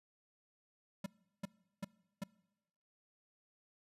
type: tone bursts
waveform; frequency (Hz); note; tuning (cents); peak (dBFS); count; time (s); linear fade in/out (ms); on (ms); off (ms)
square; 194.9; G3; -10; -38; 4; 1.04-2.238; 5; 22; 370
effects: noise-tail reverb RT60 1.0 s tail -23 dB re dry + resampled to 32000 Hz